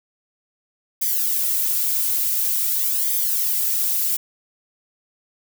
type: noise with flanger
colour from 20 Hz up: violet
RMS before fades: -21 dBFS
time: 1.01-4.17 s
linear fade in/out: 10 ms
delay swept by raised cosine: 0.72 to 3.52 ms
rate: 0.47 Hz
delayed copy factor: -0.9
effects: none